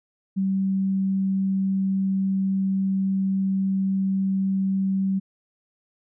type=tone; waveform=sine; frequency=192.6 Hz; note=G3; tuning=30 cents flat; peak=-20 dBFS; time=0.36-5.2 s; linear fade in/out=20 ms; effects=none